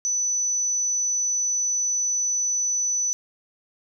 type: tone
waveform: sine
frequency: 5980 Hz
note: F#8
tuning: 17 cents sharp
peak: -21 dBFS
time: 0.05-3.13 s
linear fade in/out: 0 ms
effects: none